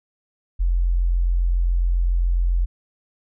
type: tone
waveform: sine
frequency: 43.65 Hz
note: F1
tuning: in tune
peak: -16 dBFS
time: 0.59-2.66 s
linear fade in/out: 20 ms
effects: none